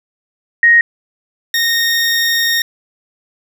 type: tone pair in turn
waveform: sine / 20% pulse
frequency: 1872 / 1851.6 Hz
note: A#6 / A#6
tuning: +7 / -12 cents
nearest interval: unison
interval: 19 cents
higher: first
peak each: -5 / -7 dBFS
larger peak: first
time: 0.63-0.81 / 1.54-2.62 s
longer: second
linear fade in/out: 2 ms
effects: none